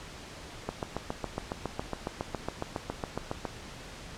click train, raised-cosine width 1 ms, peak -17 dBFS, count 21, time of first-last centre 0.69-3.452 s, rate 7.24 Hz, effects pink hiss -45 dBFS RMS until 4.17 s + low-pass 7000 Hz 12 dB/octave

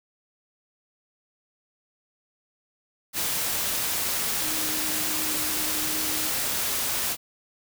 sine tone in noise, 309.1 Hz, D#4, 11 cents flat, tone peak -37 dBFS, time 4.4-6.32 s, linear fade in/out 50 ms, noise white, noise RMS -27 dBFS, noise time 3.13-7.17 s, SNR -13 dB, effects none

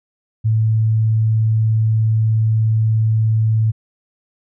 sine tone, 110.4 Hz, A2, 6 cents sharp, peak -12 dBFS, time 0.44-3.72 s, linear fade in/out 20 ms, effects none

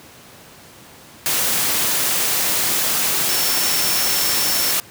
sine tone in noise, 5410 Hz, E8, 44 cents sharp, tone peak -24 dBFS, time 3.29-4.71 s, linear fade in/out 0 ms, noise white, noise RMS -19 dBFS, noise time 1.26-4.8 s, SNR -8 dB, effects pink hiss -43 dBFS RMS until 4.9 s + high-pass 100 Hz 12 dB/octave

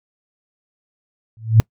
sine tone with exponential growth, 111.7 Hz, A2, 27 cents sharp, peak -3 dBFS, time 1.37-1.6 s, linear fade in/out 0 ms, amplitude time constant 48 ms, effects noise-tail reverb RT60 0.1 s tail -26 dB re dry

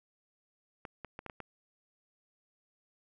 clicks, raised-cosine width 0.5 ms, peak -27 dBFS, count 6, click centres 0.852 / 1.047 / 1.191 / 1.263 / 1.298 / 1.403 s, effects none

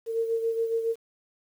sine beating tone pair, 454.9 / 462.1 Hz, A#4 / A#4, -42 / -15 cents, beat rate 7.2 Hz, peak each -25 / -33 dBFS, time 0.06-0.96 s, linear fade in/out 50 ms, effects 9-bit

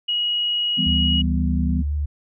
sine tone, 2900 Hz, F#7, 35 cents flat, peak -19 dBFS, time 0.08-1.22 s, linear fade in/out 10 ms
sine chord, E minor, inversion none, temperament equal, 164.81 / 196 / 246.9 Hz, E3 / G3 / B3, 0 / 0 / 0 cents, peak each -25 dBFS, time 0.77-1.83 s, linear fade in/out 20 ms
sine tone with vibrato, 73.42 Hz, D2, in tune, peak -20 dBFS, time 0.86-2.06 s, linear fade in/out 10 ms, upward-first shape triangle, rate 5.7 Hz, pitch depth 24 cents each way
effects none

